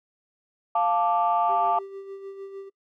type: chord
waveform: sine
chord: D minor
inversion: first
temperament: equal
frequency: 698.5 / 880 / 1174.7 Hz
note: F5 / A5 / D6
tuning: 0 / 0 / 0 cents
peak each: -23 / -23 / -25 dBFS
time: 0.75-1.79 s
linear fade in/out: 5 ms
type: tone with tremolo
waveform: triangle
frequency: 391.6 Hz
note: G4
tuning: 2 cents flat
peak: -32 dBFS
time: 1.48-2.7 s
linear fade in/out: 20 ms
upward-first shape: sine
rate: 6.6 Hz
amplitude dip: 50%
effects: noise-tail reverb RT60 0.1 s tail -25 dB re dry + tanh soft clip ceiling -12 dBFS